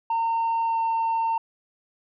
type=tone with pitch glide; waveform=sine; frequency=914 to 908.2 Hz; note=A#5 to A#5; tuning=-34 to -45 cents; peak=-19 dBFS; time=0.1-1.38 s; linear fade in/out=5 ms; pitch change=-11 cents; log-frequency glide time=0.66-0.78 s; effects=tanh soft clip ceiling -20 dBFS